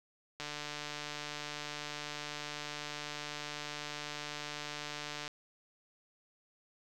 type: click train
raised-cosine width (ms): 0.2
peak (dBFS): -23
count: 723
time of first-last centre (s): 0.4-5.278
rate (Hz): 148
effects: none